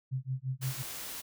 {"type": "tone with tremolo", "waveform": "sine", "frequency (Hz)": 130.81, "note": "C3", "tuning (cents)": 0, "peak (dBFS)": -29, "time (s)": [0.11, 0.83], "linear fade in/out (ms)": 20, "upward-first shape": "sine", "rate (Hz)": 5.8, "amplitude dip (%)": 100}
{"type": "noise", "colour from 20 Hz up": "white", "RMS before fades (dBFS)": -41, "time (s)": [0.61, 1.22], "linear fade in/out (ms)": 20}
{"effects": []}